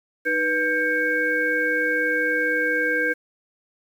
sine tone cluster, 309.8 / 489.7 / 1586 / 2222 Hz, D#4 / B4 / G6 / C#7, -7 / -15 / +20 / +4 cents, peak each -30 / -26 / -21 / -29 dBFS, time 0.25-3.14 s, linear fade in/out 20 ms, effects 8-bit

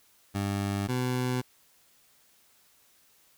20% pulse tone pair in turn, 100 / 125.99 Hz, G2 / B2, +35 / +35 cents, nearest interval major third, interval 400 cents, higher second, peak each -23 / -22 dBFS, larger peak second, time 0.34-0.88 / 0.88-1.42 s, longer neither, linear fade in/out 20 ms, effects white hiss -63 dBFS RMS until 3.37 s

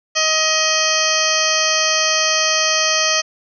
harmonic tone, 630 Hz, D#5, 21 cents sharp, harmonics 1 / 2 / 3 / 4 / 5 / 7 / 8 / 9 / 10, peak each -23 / -23 / -23 / -23 / -23 / -23 / -23 / -23 / -23 dBFS, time 0.15-3.22 s, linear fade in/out 20 ms, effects none

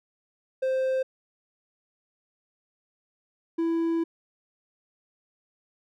triangle tone pair in turn, 523.3 / 331.3 Hz, C5 / E4, 0 / +9 cents, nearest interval minor sixth, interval 791 cents, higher first, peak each -21 dBFS, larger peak neither, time 0.62-1.03 / 3.58-4.04 s, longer second, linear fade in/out 10 ms, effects none

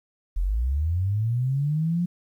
sine linear sweep, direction up, 38.89 to 178.4 Hz, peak -21 dBFS, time 0.36-2.06 s, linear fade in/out 10 ms, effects 10-bit

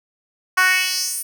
10% pulse tone with high-pass filter sweep, 370 Hz, F#4, in tune, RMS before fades -19 dBFS, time 0.57-1.23 s, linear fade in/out 10 ms, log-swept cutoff 1200 to 11000 Hz, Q 2.4, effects none

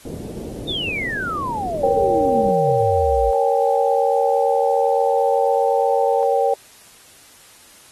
white low-pass noise, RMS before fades -31 dBFS, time 0.05-2.52 s, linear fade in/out 2 ms, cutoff 470 Hz, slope 24 dB/octave
sine exponential sweep, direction down, 3721 to 49.81 Hz, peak -22 dBFS, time 0.67-3.32 s, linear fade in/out 20 ms
sine chord, G diminished, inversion first, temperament equal, 466.2 / 554.4 / 784 Hz, Bb4 / Db5 / G5, 0 / 0 / 0 cents, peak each -19 dBFS, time 1.83-6.54 s, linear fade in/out 5 ms
sine tone with pitch glide, 842 to 886.9 Hz, G#5 to A5, +24 to +14 cents, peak -27 dBFS, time 3.33-6.23 s, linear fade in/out 0 ms, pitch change +90 cents, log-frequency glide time 3.97-5.8 s
effects white hiss -47 dBFS RMS until 7.91 s + AAC 32 kbps

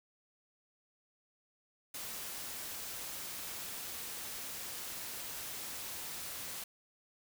white noise, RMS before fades -43 dBFS, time 1.94-6.64 s, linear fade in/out 5 ms, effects none

